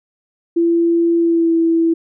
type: tone with pitch glide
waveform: sine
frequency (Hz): 337.5 to 330.4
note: E4 to E4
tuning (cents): +41 to +4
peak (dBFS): -11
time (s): 0.56-1.94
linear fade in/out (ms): 10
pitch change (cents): -37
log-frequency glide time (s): 1.18-1.53
effects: none